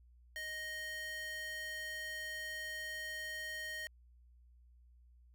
square tone with high-pass filter, 622.3 Hz, D#5, in tune, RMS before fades -43 dBFS, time 0.36-3.87 s, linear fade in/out 0 ms, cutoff 1600 Hz, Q 2.4, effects added 60 Hz sine -60 dBFS peak until 5.34 s

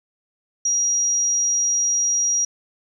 sine tone, 5730 Hz, F8, 44 cents sharp, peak -17 dBFS, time 0.65-2.45 s, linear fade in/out 5 ms, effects 9-bit

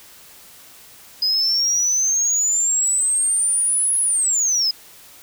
sine exponential two-way sweep, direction up then down, 4986 to 10548 to 4986 Hz, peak -14 dBFS, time 1.22-4.71 s, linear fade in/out 5 ms, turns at 3.99 s, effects tanh soft clip ceiling -14 dBFS + white hiss -45 dBFS RMS until 5.22 s

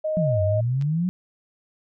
sine tone, 622.3 Hz, D#5, in tune, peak -22 dBFS, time 0.04-0.61 s, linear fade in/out 10 ms
sine exponential two-way sweep, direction down then up, 186.7 to 92.5 to 186.7 Hz, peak -20 dBFS, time 0.17-1.09 s, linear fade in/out 0 ms, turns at 0.42 s
clicks, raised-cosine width 0.2 ms, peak -28 dBFS, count 2, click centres 0.813 / 0.823 s
effects none

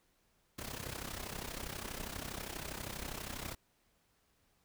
pink noise with amplitude modulation, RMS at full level -40 dBFS, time 0.58-3.55 s, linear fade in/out 10 ms, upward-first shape sine, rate 32.4 Hz, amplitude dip 75%, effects pink hiss -74 dBFS RMS until 4.64 s

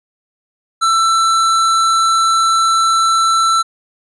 square tone, 1334 Hz, E6, 20 cents sharp, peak -11 dBFS, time 0.81-3.63 s, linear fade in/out 20 ms, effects resampled to 22050 Hz

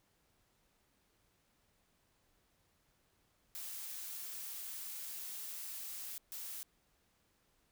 blue noise bursts at uneven times, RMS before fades -45 dBFS, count 2, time 3.55-6.18 / 6.32-6.63 s, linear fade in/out 0 ms, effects pink hiss -75 dBFS RMS until 7.71 s

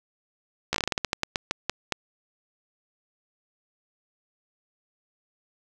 slowing click train, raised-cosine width 0.2 ms, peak -7 dBFS, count 16, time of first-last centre 0.73-1.923 s, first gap 14 ms, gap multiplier 1.22, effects none

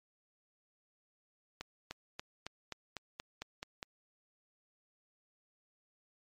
accelerating click train, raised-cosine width 0.2 ms, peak -23 dBFS, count 10, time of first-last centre 1.61-3.829 s, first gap 300 ms, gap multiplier 0.95, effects MP3 64 kbps

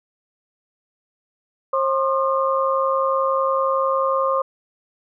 sine tone cluster, 536 / 1061 / 1212 Hz, C5 / C6 / D#6, +42 / +24 / -46 cents, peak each -20 / -22 / -23 dBFS, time 1.73-4.42 s, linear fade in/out 5 ms, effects none

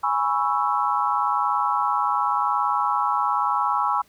sine chord, C# minor seventh, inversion second, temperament equal, 830.6 / 987.8 / 1108.7 / 1318.5 Hz, G#5 / B5 / C#6 / E6, 0 / 0 / 0 / 0 cents, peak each -25 dBFS, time 0.03-4.02 s, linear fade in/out 10 ms, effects pink hiss -58 dBFS RMS until 4.08 s

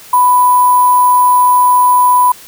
sine tone with sample-and-hold, 993 Hz, B5, 9 cents sharp, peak -5 dBFS, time 0.13-2.32 s, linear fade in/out 5 ms, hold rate 11025 Hz, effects white hiss -36 dBFS RMS until 2.47 s

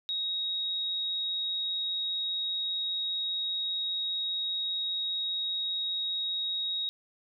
sine tone, 3781 Hz, A#7, 24 cents sharp, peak -29 dBFS, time 0.09-6.89 s, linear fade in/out 0 ms, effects none

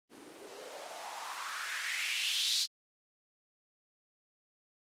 blue noise with band-pass filter sweep, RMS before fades -37 dBFS, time 0.09-2.67 s, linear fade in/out 50 ms, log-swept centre 270 to 4500 Hz, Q 3.6, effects low-pass 11000 Hz 12 dB/octave + Opus 32 kbps

